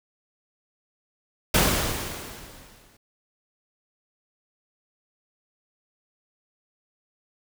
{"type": "noise with exponential decay", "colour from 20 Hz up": "pink", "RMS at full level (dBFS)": -18, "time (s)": [1.54, 2.97], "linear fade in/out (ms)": 5, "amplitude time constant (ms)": 310, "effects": []}